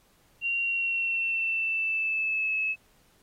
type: tone with pitch glide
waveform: sine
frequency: 2760 to 2590 Hz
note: F7 to E7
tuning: -21 to -31 cents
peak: -25 dBFS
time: 0.41-2.76 s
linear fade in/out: 50 ms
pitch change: -110 cents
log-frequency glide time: 0.59-2.55 s
effects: pink hiss -64 dBFS RMS until 3.22 s + AAC 48 kbps